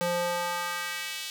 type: tone with high-pass filter sweep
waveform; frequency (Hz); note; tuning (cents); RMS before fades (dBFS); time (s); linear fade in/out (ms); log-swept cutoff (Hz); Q
square; 174.61; F3; 0; -31; 0.01-1.3; 0; 360 to 3400; 1.4
effects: none